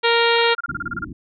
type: harmonic tone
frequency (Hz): 466.2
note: A#4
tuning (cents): 0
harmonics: 1 / 2 / 3 / 4 / 5 / 6 / 7 / 8 / 9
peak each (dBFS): -18 / -21 / -23 / -24 / -25 / -26 / -26 / -27 / -28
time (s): 0.03-0.55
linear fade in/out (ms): 20
type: tone bursts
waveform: sine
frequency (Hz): 1400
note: F6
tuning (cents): +4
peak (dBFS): -22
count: 13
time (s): 0.36-1.046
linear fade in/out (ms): 5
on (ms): 26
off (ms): 29
type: low-pass noise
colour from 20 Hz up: white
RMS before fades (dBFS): -34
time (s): 0.68-1.13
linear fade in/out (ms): 5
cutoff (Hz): 350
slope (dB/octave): 96
effects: none